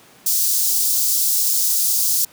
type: high-pass noise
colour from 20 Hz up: white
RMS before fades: -18 dBFS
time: 0.26-2.25 s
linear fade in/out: 5 ms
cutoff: 4800 Hz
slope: 24 dB/octave
effects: pink hiss -48 dBFS RMS until 2.32 s + high-pass 150 Hz 12 dB/octave